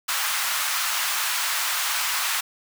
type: high-pass noise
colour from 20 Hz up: pink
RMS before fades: -25 dBFS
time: 0.08-2.41 s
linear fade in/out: 10 ms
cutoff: 1000 Hz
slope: 24 dB/octave
effects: none